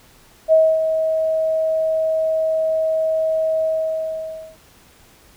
sine tone with ADSR envelope, 638 Hz, D#5, 43 cents sharp, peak -8 dBFS, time 0.48-4.57 s, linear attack 44 ms, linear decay 260 ms, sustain -8 dB, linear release 930 ms, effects pink hiss -50 dBFS RMS until 5.36 s

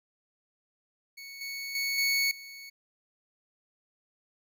25% pulse tone with level steps, 2217 Hz, C#7, in tune, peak -39 / -32 / -25 / -21 / -40 dBFS, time 1.17-2.7 s, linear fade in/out 10 ms, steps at 1.41 / 1.75 / 1.98 / 2.31 s, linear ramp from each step 2 ms, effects none

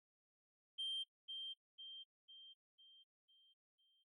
sine tone with echo, 3160 Hz, G7, 13 cents sharp, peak -38 dBFS, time 0.78-1.04 s, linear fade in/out 20 ms, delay 500 ms, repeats 6, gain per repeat -6 dB, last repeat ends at 4.04 s, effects noise-tail reverb RT60 0.1 s tail -23 dB re dry + tanh soft clip ceiling -38 dBFS

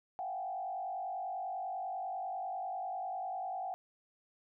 sine tone with frequency modulation, 750 Hz, F#5, 23 cents sharp, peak -36 dBFS, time 0.19-3.74 s, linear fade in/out 0 ms, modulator 50.1 Hz, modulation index 1.1, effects none

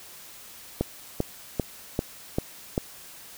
click train, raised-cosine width 2 ms, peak -10 dBFS, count 6, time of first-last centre 0.81-2.779 s, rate 2.54 Hz, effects white hiss -46 dBFS RMS until 3.37 s

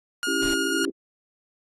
sawtooth tone, 1427 Hz, F6, 37 cents sharp, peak -21 dBFS, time 0.23-0.85 s, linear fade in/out 0 ms
sine chord, C# diminished, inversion none, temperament equal, 277.2 / 329.6 / 392 Hz, C#4 / E4 / G4, 0 / 0 / 0 cents, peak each -29 dBFS, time 0.27-0.9 s, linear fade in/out 5 ms
pink noise, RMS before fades -37 dBFS, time 0.42-0.54 s, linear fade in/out 0 ms
effects AAC 32 kbps

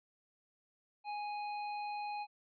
sine tone with tanh clipping, 830 Hz, G#5, 1 cent flat, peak -40 dBFS, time 1.04-2.27 s, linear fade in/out 50 ms, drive 17 dB, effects resampled to 11025 Hz

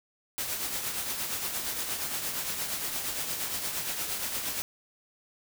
white noise with tremolo, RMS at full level -31 dBFS, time 0.38-4.62 s, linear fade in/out 0 ms, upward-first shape triangle, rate 8.6 Hz, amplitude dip 50%, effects none

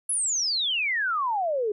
sine exponential sweep, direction down, 10920 to 402 Hz, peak -23 dBFS, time 0.09-1.72 s, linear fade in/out 5 ms, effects none

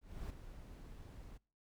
brown noise with ADSR envelope, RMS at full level -43 dBFS, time 0.01-1.38 s, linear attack 290 ms, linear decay 7 ms, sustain -9 dB, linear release 14 ms, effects noise-tail reverb RT60 0.4 s tail -25 dB re dry

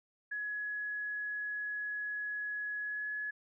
sine tone with pitch glide, 1684 to 1696.7 Hz, G#6 to G#6, +24 to +37 cents, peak -35 dBFS, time 0.31-3.31 s, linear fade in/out 10 ms, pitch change +13 cents, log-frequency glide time 2.8-3.09 s, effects none

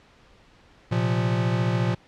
square chord, Bb suspended second, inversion none, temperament equal, 116.54 / 130.81 / 174.61 Hz, Bb2 / C3 / F3, 0 / 0 / 0 cents, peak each -24 / -30 / -27 dBFS, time 0.91-1.95 s, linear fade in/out 10 ms, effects pink hiss -55 dBFS RMS until 2.07 s + low-pass 4000 Hz 12 dB/octave

